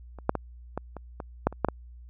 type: clicks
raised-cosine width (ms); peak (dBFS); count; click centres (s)
1; -29 / -7 / -14 / -16 / -24 / -21 / -7 / -27 / -8 / -12; 10; 0.187 / 0.294 / 0.353 / 0.776 / 0.967 / 1.202 / 1.47 / 1.526 / 1.647 / 1.686
effects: added 60 Hz sine -44 dBFS peak until 2.09 s